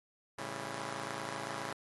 5% pulse chord, A dominant seventh, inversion none, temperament just, 110 / 137.5 / 165 / 198 Hz, A2 / C#3 / E3 / G3, 0 / -14 / +2 / +18 cents, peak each -35 / -32 / -38 / -35 dBFS, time 0.38-1.73 s, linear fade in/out 5 ms, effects AAC 32 kbps

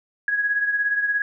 sine beating tone pair, 1661.2 / 1678.2 Hz, G#6 / G#6, 0 / +18 cents, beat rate 17 Hz, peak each -20 / -28 dBFS, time 0.28-1.22 s, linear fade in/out 2 ms, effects none

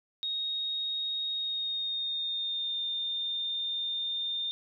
sine tone with pitch glide, 3744 to 3621 Hz, A#7 to A7, +7 to +49 cents, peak -30 dBFS, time 0.23-4.51 s, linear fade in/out 0 ms, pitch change -58 cents, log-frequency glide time 1.31-2.8 s, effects none

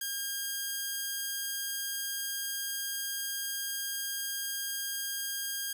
5% pulse tone, 1616 Hz, G#6, 48 cents flat, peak -22 dBFS, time 0.01-5.73 s, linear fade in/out 5 ms, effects none

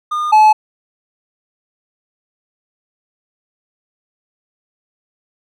triangle tone pair in turn, 1216 / 859.8 Hz, D#6 / A5, -40 / -40 cents, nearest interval tritone, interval 600 cents, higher first, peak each -14 / -3 dBFS, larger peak second, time 0.11-0.32 / 0.32-0.53 s, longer neither, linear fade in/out 10 ms, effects none

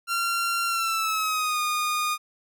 sawtooth tone with pitch glide, 1375 to 1225 Hz, F6 to D#6, -27 to -27 cents, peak -20 dBFS, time 0.07-2.18 s, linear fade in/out 50 ms, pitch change -200 cents, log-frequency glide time 0.67-1.6 s, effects none

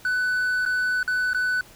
triangle tone with dropouts, 1496 Hz, F#6, 19 cents sharp, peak -19 dBFS, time 0.05-1.61 s, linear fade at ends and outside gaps 2 ms, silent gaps 0.653-0.661 / 1.03-1.077 / 1.333-1.346 s, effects pink hiss -49 dBFS RMS until 1.75 s

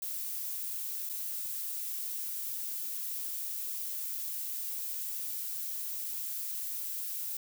violet noise with dropouts, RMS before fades -37 dBFS, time 0.02-7.37 s, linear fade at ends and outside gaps 2 ms, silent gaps 1.091-1.096 s, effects none

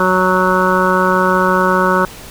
harmonic tone, 185 Hz, F#3, in tune, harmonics 1 / 2 / 3 / 5 / 6 / 7 / 8, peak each -18 / -18 / -18 / -18 / -18 / -18 / -18 dBFS, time 0-2.05 s, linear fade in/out 2 ms, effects pink hiss -34 dBFS RMS until 2.3 s

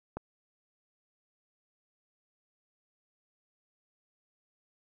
click, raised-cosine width 1 ms, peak -22 dBFS, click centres 0.17 s, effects none

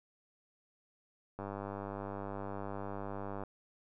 click train, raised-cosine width 1 ms, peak -27 dBFS, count 205, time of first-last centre 1.39-3.436 s, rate 99.7 Hz, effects none

